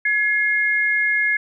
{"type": "tone pair together", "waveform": "sine", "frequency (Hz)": [1691, 2139], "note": ["G#6", "C7"], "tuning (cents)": [31, 38], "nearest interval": "major third", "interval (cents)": 407, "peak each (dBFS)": -19, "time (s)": [0.05, 1.37], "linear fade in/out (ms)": 5, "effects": []}